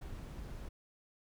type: noise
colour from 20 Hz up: brown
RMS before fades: -45 dBFS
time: 0.01-0.69 s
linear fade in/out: 10 ms
effects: none